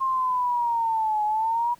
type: linear two-way sweep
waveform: sine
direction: down then up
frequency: 1068 to 840 to 968 Hz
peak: -21 dBFS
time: 0-1.75 s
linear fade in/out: 20 ms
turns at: 1.24 s
effects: pink hiss -56 dBFS RMS until 1.79 s